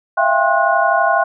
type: tone cluster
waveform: sine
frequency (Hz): 657 / 689 / 793 / 1066 / 1460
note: E5 / F5 / G5 / C6 / F#6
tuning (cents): -6 / -24 / +20 / +32 / -24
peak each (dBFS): -18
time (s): 0.17-1.24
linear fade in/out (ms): 10
effects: none